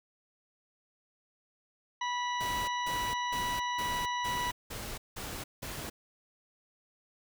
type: harmonic tone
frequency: 979 Hz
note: B5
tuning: 15 cents flat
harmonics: 1 / 2 / 3 / 4 / 6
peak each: -32 / -38 / -42 / -44 / -48 dBFS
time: 2.01-4.51 s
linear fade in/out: 5 ms
type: noise bursts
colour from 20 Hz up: pink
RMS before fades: -40 dBFS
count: 8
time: 2.4-5.9 s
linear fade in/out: 10 ms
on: 280 ms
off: 180 ms
effects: none